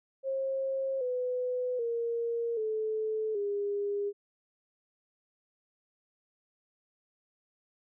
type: tone with pitch steps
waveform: sine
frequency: 536 / 500.1 / 466.6 / 435.4 / 406.2 Hz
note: C5 / B4 / A#4 / A4 / G#4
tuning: +42 / +22 / +2 / -18 / -38 cents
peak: -29 dBFS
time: 0.23-4.13 s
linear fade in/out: 50 ms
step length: 780 ms
effects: none